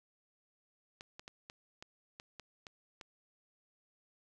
clicks, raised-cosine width 0.2 ms, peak -30 dBFS, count 9, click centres 1.009 / 1.195 / 1.279 / 1.499 / 1.825 / 2.199 / 2.397 / 2.668 / 3.012 s, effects none

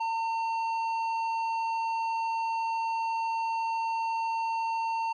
sine tone with tanh clipping, 907 Hz, A#5, 48 cents flat, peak -29 dBFS, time 0-5.13 s, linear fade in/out 10 ms, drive 9 dB, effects none

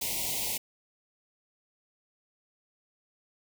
white band-stop noise, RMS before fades -32 dBFS, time 0.01-0.58 s, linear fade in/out 10 ms, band 1000 to 2000 Hz, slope 96 dB/octave, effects none

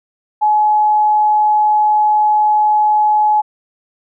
sine tone, 848 Hz, G#5, 36 cents sharp, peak -9 dBFS, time 0.41-3.42 s, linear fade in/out 20 ms, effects none

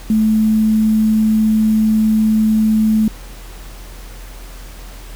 sine tone with quantisation, 217.7 Hz, A3, 18 cents flat, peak -10 dBFS, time 0.1-3.08 s, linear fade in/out 2 ms, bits 6, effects added 42 Hz sine -31 dBFS peak until 5.15 s + pink hiss -39 dBFS RMS until 5.15 s

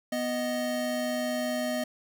square tone pair together, 246.9 / 622.1 Hz, B3 / D#5, 0 / 0 cents, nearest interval octave + major third, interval 1600 cents, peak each -32 / -31 dBFS, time 0.12-1.84 s, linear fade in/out 5 ms, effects none

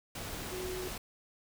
sine tone in noise, 368.1 Hz, F#4, 9 cents flat, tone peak -38 dBFS, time 0.52-0.88 s, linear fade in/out 5 ms, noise pink, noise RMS -41 dBFS, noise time 0.15-0.98 s, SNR 0 dB, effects none

